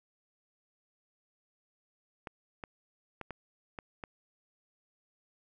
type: clicks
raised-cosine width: 0.5 ms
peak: -25 dBFS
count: 6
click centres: 2.272 / 2.638 / 3.213 / 3.307 / 3.788 / 4.038 s
effects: none